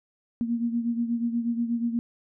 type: beating tone pair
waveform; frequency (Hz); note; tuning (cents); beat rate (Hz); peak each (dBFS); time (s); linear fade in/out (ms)
sine; 233.2 / 241.5; A#3 / B3; +1 / -39; 8.3; -25 / -31; 0.41-1.99; 0
effects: none